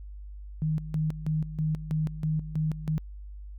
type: tone with tremolo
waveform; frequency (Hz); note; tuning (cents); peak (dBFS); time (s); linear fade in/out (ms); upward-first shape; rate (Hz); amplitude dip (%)
sine; 155.56; D#3; 0; -24; 0.62-2.98; 0; square; 3.1; 75
effects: added 50 Hz sine -39 dBFS peak until 3.58 s